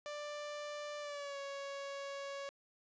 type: tone with pitch glide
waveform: sawtooth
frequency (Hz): 590 to 556.9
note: D5 to C#5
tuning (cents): +8 to +8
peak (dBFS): -38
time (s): 0.06-2.49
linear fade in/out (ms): 0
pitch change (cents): -100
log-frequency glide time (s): 1-1.38
effects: resampled to 16000 Hz + 12-bit